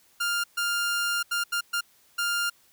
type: tone bursts at uneven times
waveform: sawtooth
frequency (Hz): 1400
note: F6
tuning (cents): +4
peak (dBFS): -21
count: 6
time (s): 0.2-0.44 / 0.57-1.23 / 1.31-1.44 / 1.52-1.61 / 1.73-1.81 / 2.18-2.5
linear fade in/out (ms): 10
effects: white hiss -61 dBFS RMS until 2.72 s